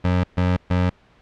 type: tone bursts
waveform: 25% pulse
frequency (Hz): 90.1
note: F#2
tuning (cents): -45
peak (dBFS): -13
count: 3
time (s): 0.04-0.9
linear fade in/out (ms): 10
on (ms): 200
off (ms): 130
effects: pink hiss -55 dBFS RMS until 1.21 s + low-pass 3000 Hz 12 dB/octave